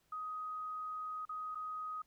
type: tone with dropouts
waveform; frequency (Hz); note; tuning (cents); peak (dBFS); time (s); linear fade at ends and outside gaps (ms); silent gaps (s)
sine; 1254; D#6; +13; -39; 0.12-2.02; 5; 1.253-1.292 / 1.548-1.554
effects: pink hiss -75 dBFS RMS until 2.06 s